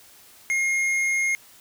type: tone with hard clipping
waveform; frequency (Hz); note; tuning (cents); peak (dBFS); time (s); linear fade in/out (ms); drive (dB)
sine; 2141; C7; +39; -22; 0.5-1.35; 0; 8
effects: white hiss -51 dBFS RMS until 1.6 s